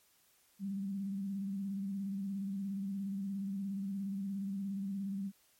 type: tone with vibrato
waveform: sine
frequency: 196.4 Hz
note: G3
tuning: 4 cents sharp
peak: -35 dBFS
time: 0.59-5.32 s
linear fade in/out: 50 ms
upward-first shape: square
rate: 17 Hz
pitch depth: 37 cents each way
effects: white hiss -69 dBFS RMS until 5.59 s + MP3 64 kbps

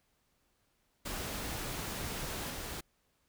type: noise with level steps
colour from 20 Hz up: pink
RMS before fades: -39 / -41 dBFS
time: 1.05-2.81 s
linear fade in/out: 10 ms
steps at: 2.5 s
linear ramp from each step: 2 ms
effects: pink hiss -75 dBFS RMS until 3.28 s

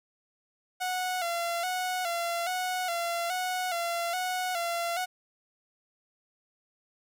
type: tone with vibrato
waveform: sawtooth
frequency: 709 Hz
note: F5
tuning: 26 cents sharp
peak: -25 dBFS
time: 0.8-5.06 s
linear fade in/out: 20 ms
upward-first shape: square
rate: 1.2 Hz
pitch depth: 63 cents each way
effects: none

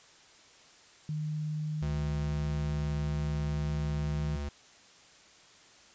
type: tone with pitch glide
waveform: sine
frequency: 152.8 to 154.04 Hz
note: D#3 to D#3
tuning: -31 to -17 cents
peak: -31 dBFS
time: 1.09-4.36 s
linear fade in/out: 2 ms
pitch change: +14 cents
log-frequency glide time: 1.19-3.77 s
type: tone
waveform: square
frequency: 72 Hz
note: D2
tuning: 34 cents flat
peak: -34 dBFS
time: 1.82-4.49 s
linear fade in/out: 5 ms
effects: white hiss -57 dBFS RMS until 5.94 s + resampled to 16000 Hz

